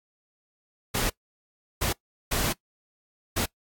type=noise bursts at uneven times; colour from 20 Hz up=pink; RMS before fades=-26 dBFS; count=4; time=0.94-1.1 / 1.81-1.93 / 2.31-2.53 / 3.36-3.46 s; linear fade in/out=10 ms; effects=noise-tail reverb RT60 0.1 s tail -21 dB re dry + AAC 64 kbps